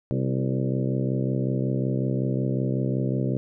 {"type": "harmonic tone with a mistuned harmonic", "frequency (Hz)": 65.41, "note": "C2", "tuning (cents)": 0, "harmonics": [2, 3, 4, 5, 6, 7, 8, 9], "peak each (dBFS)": [-25, -29, -31, -33, -35, -36, -37, -38], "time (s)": [0.11, 3.37], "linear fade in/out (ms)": 0, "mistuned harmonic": 5, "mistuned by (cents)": 42, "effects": []}